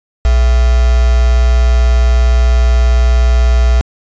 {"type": "tone with quantisation", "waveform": "sine", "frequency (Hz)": 60.6, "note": "B1", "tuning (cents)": -32, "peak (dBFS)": -6, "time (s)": [0.25, 3.81], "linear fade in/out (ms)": 0, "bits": 3, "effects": ["resampled to 16000 Hz"]}